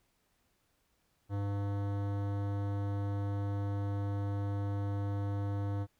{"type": "tone with hard clipping", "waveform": "sine", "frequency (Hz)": 100.5, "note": "G2", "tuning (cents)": 44, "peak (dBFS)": -34, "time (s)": [1.29, 5.87], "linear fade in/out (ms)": 50, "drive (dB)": 18, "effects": ["pink hiss -75 dBFS RMS until 5.99 s"]}